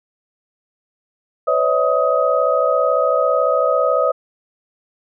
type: tone cluster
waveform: sine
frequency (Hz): 508 / 566 / 640 / 1258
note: B4 / C#5 / D#5 / D#6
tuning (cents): +49 / +36 / +49 / +19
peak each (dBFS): -19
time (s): 1.47-4.12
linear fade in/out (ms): 10
effects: none